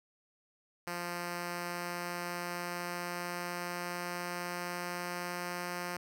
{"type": "tone with pitch glide", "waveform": "5% pulse", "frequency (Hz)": [174.61, 176.74], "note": ["F3", "F3"], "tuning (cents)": [0, 21], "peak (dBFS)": -25, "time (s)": [0.87, 5.97], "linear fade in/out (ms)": 2, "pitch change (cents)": 21, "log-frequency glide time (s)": [1.1, 5.74], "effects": []}